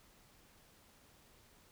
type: silence
effects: pink hiss -65 dBFS RMS until 1.71 s